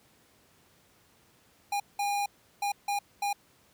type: tone bursts at uneven times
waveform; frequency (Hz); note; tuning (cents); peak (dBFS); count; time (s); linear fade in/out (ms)
square; 812; G#5; -39; -28; 5; 1.72-1.8 / 1.99-2.26 / 2.62-2.72 / 2.88-2.99 / 3.22-3.33; 5
effects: pink hiss -63 dBFS RMS until 3.73 s + high-pass 80 Hz 12 dB/octave